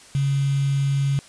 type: tone with quantisation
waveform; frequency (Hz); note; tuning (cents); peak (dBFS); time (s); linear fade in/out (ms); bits
sine; 138.59; C#3; 0; -18; 0.15-1.19; 0; 6
effects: white hiss -47 dBFS RMS until 1.28 s + resampled to 22050 Hz